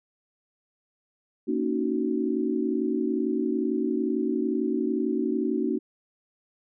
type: chord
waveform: sine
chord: D# minor seventh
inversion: second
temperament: just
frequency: 233.3 / 280 / 311.1 / 373.4 Hz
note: A#3 / C#4 / D#4 / F#4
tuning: +2 / +18 / 0 / +16 cents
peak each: -29 dBFS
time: 1.47-5.79 s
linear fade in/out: 20 ms
effects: none